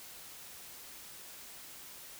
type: silence
effects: white hiss -50 dBFS RMS until 2.19 s